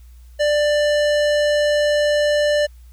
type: tone with low-pass filter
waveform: square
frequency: 591 Hz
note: D5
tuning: 11 cents sharp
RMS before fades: -17 dBFS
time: 0.39-2.67 s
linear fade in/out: 20 ms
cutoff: 6100 Hz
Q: 0.7
effects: added 60 Hz sine -40 dBFS peak until 2.92 s + white hiss -59 dBFS RMS until 2.92 s